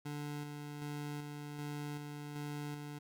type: tone with tremolo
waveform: 25% pulse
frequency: 146.83 Hz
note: D3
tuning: in tune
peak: -36 dBFS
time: 0.05-2.99 s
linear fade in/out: 10 ms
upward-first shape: square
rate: 1.3 Hz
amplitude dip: 35%
effects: none